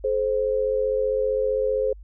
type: tone pair together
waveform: sine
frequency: 427.9 / 523.3 Hz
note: A4 / C5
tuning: -48 / 0 cents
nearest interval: minor third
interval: 348 cents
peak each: -24 / -22 dBFS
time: 0.04-1.93 s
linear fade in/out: 5 ms
effects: added 50 Hz sine -40 dBFS peak until 2.03 s